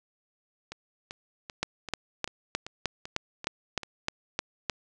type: two click trains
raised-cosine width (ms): 0.2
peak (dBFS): -10 / -21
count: 11 / 9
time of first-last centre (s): 1.63-4.697 / 0.72-3.833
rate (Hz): 3.26 / 2.57
effects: resampled to 24000 Hz + 8-bit